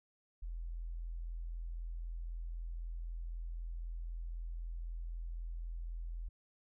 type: tone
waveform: sine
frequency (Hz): 41.95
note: E1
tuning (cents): +31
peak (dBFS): -39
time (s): 0.42-6.29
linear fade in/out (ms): 10
effects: none